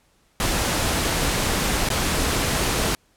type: noise with dropouts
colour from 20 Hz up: pink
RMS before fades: -22 dBFS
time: 0.4-2.95 s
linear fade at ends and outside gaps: 1 ms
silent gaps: 1.889-1.902 s
effects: pink hiss -62 dBFS RMS until 3.16 s + low-pass 12000 Hz 12 dB/octave